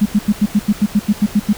sine tone bursts, 207.7 Hz, G#3, in tune, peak -8 dBFS, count 12, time 0.01-1.532 s, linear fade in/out 10 ms, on 48 ms, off 86 ms, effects pink hiss -33 dBFS RMS until 1.57 s

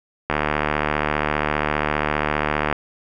click train, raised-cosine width 0.5 ms, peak -4 dBFS, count 183, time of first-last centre 0.3-2.727 s, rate 75 Hz, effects none

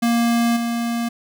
square tone with level steps, 234.3 Hz, A#3, 9 cents sharp, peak -16 / -21 dBFS, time 0.02-1.09 s, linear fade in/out 10 ms, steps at 0.56 s, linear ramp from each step 10 ms, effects none

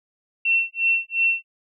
sine tone with tremolo, 2707 Hz, E7, 45 cents sharp, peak -15 dBFS, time 0.45-1.44 s, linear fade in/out 5 ms, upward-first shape sine, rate 2.8 Hz, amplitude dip 100%, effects none

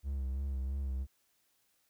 triangle tone with vibrato, 67.3 Hz, C2, 49 cents sharp, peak -31 dBFS, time 0.03-1.07 s, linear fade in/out 50 ms, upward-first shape sine, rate 3 Hz, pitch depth 53 cents each way, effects white hiss -74 dBFS RMS until 1.89 s

